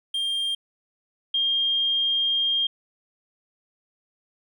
triangle / sine tone pair in turn, 3200 / 3214 Hz, G7 / G7, +35 / +43 cents, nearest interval unison, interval 8 cents, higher second, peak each -22 / -20 dBFS, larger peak second, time 0.14-0.55 / 1.34-2.67 s, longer second, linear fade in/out 5 ms, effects none

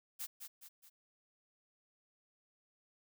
blue noise with echo, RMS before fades -42 dBFS, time 0.19-0.27 s, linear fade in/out 20 ms, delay 210 ms, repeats 3, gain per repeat -6 dB, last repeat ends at 0.9 s, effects none

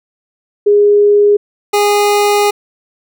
sine / 25% pulse tone pair in turn, 411.6 / 411.6 Hz, G#4 / G#4, -16 / -16 cents, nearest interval unison, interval 0 cents, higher neither, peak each -5 dBFS, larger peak neither, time 0.66-1.37 / 1.73-2.51 s, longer second, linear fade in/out 10 ms, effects none

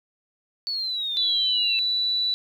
sine exponential sweep, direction down, 4495 to 2637 Hz, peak -25 dBFS, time 0.67-1.79 s, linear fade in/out 0 ms
sine tone, 3957 Hz, B7, 3 cents sharp, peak -21 dBFS, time 1.17-2.34 s, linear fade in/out 0 ms
effects 9-bit

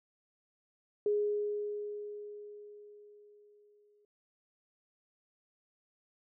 sine tone with exponential decay, 415.3 Hz, G#4, in tune, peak -26 dBFS, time 1.06-4.05 s, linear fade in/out 2 ms, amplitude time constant 650 ms, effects none

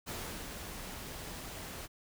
pink noise with ADSR envelope, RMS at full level -40 dBFS, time 0.06-1.88 s, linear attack 28 ms, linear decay 380 ms, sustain -4 dB, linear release 36 ms, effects none

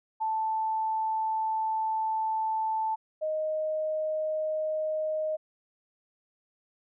sine tone pair in turn, 880 / 622.3 Hz, A5 / D#5, 0 / 0 cents, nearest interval tritone, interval 600 cents, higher first, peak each -26 / -27 dBFS, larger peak first, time 0.2-2.96 / 3.21-5.37 s, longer first, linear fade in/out 20 ms, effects none

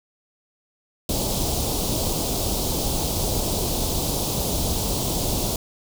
pink band-stop noise, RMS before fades -24 dBFS, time 1.09-5.56 s, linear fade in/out 2 ms, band 870 to 3500 Hz, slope 24 dB/octave, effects none

